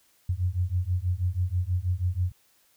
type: beating tone pair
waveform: sine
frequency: 87.31 / 93.51 Hz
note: F2 / F#2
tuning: 0 / +19 cents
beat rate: 6.2 Hz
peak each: -27 dBFS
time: 0.29-2.32 s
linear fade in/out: 5 ms
effects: white hiss -64 dBFS RMS until 2.76 s